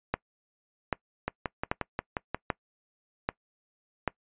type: two click trains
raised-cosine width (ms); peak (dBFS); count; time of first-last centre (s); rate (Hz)
0.5; -11 / -14; 6 / 7; 0.14-4.077 / 1.28-2.346; 1.27 / 5.63
effects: noise-tail reverb RT60 0.1 s tail -23 dB re dry + resampled to 8000 Hz